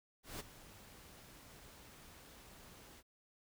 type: noise with ADSR envelope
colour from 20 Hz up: pink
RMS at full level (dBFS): -44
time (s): 0.23-3.03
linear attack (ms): 170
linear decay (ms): 17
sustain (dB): -14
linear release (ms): 46
effects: none